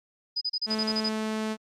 sine tone bursts, 4978 Hz, D#8, in tune, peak -25 dBFS, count 9, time 0.36-1.092 s, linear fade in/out 10 ms, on 52 ms, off 33 ms
sawtooth tone, 217.7 Hz, A3, 18 cents flat, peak -24 dBFS, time 0.66-1.57 s, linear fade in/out 50 ms
effects low-pass 8000 Hz 12 dB/octave + Opus 48 kbps

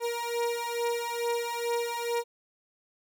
30% pulse beating tone pair, 470.4 / 472.7 Hz, A#4 / A#4, +16 / +24 cents, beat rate 2.3 Hz, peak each -29 / -29 dBFS, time 0-2.24 s, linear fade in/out 50 ms, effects none

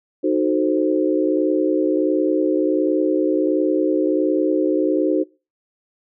sine chord, D# diminished seventh, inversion none, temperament equal with one note detuned, 308.6 / 370 / 440 / 523.3 Hz, D#4 / F#4 / A4 / C5, -14 / 0 / 0 / 0 cents, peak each -19 / -20 / -25 / -23 dBFS, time 0.23-5.24 s, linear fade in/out 20 ms, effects noise-tail reverb RT60 0.3 s tail -23 dB re dry

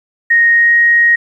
sine tone with pitch glide, 1864.7 to 1877.7 Hz, A#6 to A#6, 0 to +12 cents, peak -6 dBFS, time 0.3-1.16 s, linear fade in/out 10 ms, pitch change +12 cents, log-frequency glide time 0.51-0.75 s, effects 8-bit

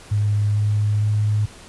sine tone with pitch steps, 103.83 / 104.67 / 105.52 Hz, G#2 / G#2 / G#2, 0 / +14 / +28 cents, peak -16 dBFS, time 0.11-1.46 s, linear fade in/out 10 ms, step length 450 ms, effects pink hiss -43 dBFS RMS until 1.68 s + resampled to 24000 Hz

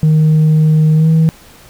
sine tone with pitch glide, 155.56 to 160.58 Hz, D#3 to E3, 0 to -45 cents, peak -4 dBFS, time 0.03-1.29 s, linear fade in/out 0 ms, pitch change +55 cents, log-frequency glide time 0.95-1.08 s, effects tanh soft clip ceiling -5 dBFS + pink hiss -41 dBFS RMS until 1.69 s

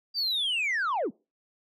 sine linear sweep, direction down, 4754 to 162.8 Hz, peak -23 dBFS, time 0.14-1.11 s, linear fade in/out 50 ms, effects noise-tail reverb RT60 0.3 s tail -26 dB re dry + tanh soft clip ceiling -24 dBFS

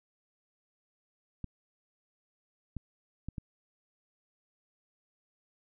clicks, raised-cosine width 5 ms, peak -25 dBFS, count 4, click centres 1.443 / 2.767 / 3.286 / 3.382 s, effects none

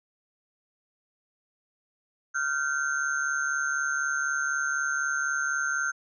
sine tone cluster, 1392 / 1536 / 6340 Hz, F6 / G6 / G8, -6 / -36 / +19 cents, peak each -28 / -29 / -36 dBFS, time 2.34-5.92 s, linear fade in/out 20 ms, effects none

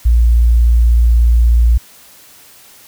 sine tone, 58.27 Hz, A#1, in tune, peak -6 dBFS, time 0.05-1.78 s, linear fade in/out 10 ms, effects white hiss -42 dBFS RMS until 2.87 s

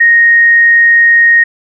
sine tone, 1864.7 Hz, A#6, in tune, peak -3 dBFS, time 0-1.44 s, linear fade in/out 10 ms, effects none

